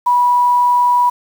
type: tone with quantisation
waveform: sine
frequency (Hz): 977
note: B5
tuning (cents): -19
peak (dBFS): -9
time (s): 0.06-1.1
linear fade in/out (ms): 10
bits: 6
effects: none